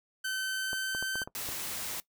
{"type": "tone with pitch glide", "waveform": "sawtooth", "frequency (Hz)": [1534, 1543.8], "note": ["G6", "G6"], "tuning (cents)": [-38, -27], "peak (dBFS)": -28, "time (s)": [0.24, 1.24], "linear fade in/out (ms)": 10, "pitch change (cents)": 11, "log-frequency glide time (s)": [0.41, 1.06]}
{"type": "clicks", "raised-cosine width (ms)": 1, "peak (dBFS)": -26, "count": 7, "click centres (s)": [0.731, 0.949, 1.026, 1.156, 1.218, 1.275, 1.489]}
{"type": "noise", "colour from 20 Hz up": "white", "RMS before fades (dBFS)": -37, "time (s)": [1.35, 2], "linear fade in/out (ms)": 0}
{"effects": ["noise-tail reverb RT60 0.1 s tail -19 dB re dry"]}